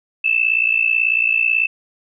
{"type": "tone with amplitude modulation", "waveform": "sine", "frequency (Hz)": 2637, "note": "E7", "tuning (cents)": 0, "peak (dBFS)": -10, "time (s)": [0.24, 1.67], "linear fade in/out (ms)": 10, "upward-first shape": "sine", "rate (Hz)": 58.2, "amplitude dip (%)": 85, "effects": []}